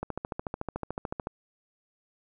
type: click train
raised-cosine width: 1 ms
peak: -18 dBFS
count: 18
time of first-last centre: 0.03-1.271 s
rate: 13.7 Hz
effects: none